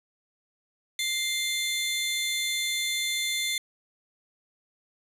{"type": "tone pair together", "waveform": "sawtooth", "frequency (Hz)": [2093, 3520], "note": ["C7", "A7"], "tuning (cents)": [0, 0], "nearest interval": "major sixth", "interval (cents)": 900, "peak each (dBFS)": -26, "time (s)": [0.99, 3.58], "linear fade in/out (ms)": 2, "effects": ["resampled to 32000 Hz"]}